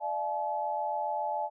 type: tone cluster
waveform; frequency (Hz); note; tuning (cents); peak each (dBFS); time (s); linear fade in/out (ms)
sine; 597 / 684 / 858; D5 / F5 / A5; +28 / -36 / -44; -36 / -36 / -31; 0-1.5; 50
effects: none